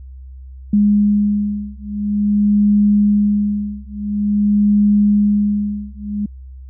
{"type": "beating tone pair", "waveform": "sine", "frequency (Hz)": [206, 206.48], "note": ["G#3", "G#3"], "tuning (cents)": [-14, -10], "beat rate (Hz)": 0.48, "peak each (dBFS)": -15, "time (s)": [0.73, 6.26], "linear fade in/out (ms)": 5, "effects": ["added 65 Hz sine -32 dBFS peak until 6.69 s"]}